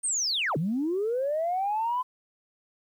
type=linear two-way sweep; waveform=sine; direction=down then up; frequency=8960 to 140.1 to 1025 Hz; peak=-24 dBFS; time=0.03-2.03 s; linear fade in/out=20 ms; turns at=0.57 s; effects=tanh soft clip ceiling -20 dBFS + 10-bit